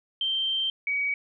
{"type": "tone pair in turn", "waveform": "sine", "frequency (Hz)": [3136, 2263], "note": ["G7", "C#7"], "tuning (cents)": [0, 35], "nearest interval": "tritone", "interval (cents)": 565, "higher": "first", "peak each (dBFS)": -24, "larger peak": "neither", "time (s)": [[0.21, 0.7], [0.87, 1.14]], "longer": "first", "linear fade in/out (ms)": 2, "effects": []}